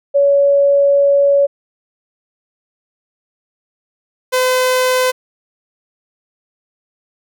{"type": "tone pair in turn", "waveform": ["sine", "sawtooth"], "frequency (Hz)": [563, 509.6], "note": ["C#5", "C5"], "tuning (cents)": [27, -46], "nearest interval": "major second", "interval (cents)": 173, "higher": "first", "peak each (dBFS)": -8, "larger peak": "neither", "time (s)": [[0.14, 1.47], [4.32, 5.12]], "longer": "first", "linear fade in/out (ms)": 20, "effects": []}